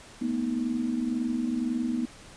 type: tone cluster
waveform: sine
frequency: 222.4 / 244.3 / 313.9 Hz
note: A3 / B3 / D#4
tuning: +19 / -19 / +15 cents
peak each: -34 / -27 / -33 dBFS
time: 0.21-2.06 s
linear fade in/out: 10 ms
effects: pink hiss -49 dBFS RMS until 2.36 s + resampled to 22050 Hz